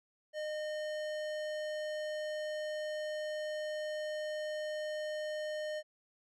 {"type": "tone with tanh clipping", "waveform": "sine", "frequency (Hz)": 611, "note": "D#5", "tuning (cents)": -32, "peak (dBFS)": -38, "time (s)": [0.33, 5.83], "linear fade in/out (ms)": 50, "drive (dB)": 18, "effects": []}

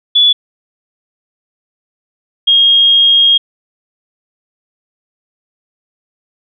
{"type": "tone pair in turn", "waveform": "sine", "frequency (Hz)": [3430, 3253], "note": ["A7", "G#7"], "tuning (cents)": [-45, -37], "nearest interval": "minor second", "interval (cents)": 92, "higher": "first", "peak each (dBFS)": -5, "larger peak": "neither", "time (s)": [[0.15, 0.33], [2.47, 3.38]], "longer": "second", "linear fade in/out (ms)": 10, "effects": []}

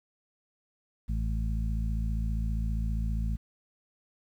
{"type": "harmonic tone", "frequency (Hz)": 55, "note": "A1", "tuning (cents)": 0, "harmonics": [1, 2, 3, 4], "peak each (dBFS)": [-28, -36, -38, -40], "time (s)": [1.08, 3.37], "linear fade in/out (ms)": 20, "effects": ["10-bit"]}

